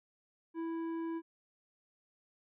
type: tone with tanh clipping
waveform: sine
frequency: 329.6 Hz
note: E4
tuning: in tune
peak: -37 dBFS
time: 0.54-1.22 s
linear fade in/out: 50 ms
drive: 10 dB
effects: none